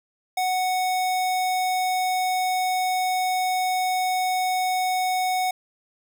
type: tone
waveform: square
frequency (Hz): 740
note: F#5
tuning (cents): 0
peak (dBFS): -22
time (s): 0.37-5.51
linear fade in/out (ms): 5
effects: none